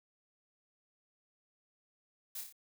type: noise with echo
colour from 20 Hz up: blue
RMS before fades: -42 dBFS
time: 2.35-2.41 s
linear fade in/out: 5 ms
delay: 29 ms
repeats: 4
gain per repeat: -4 dB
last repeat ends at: 2.526 s
effects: none